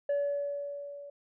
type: tone with level ramp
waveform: sine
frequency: 571 Hz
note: D5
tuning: 49 cents flat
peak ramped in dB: -23 to -43 dBFS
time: 0.09-1.1 s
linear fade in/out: 5 ms
effects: tanh soft clip ceiling -25 dBFS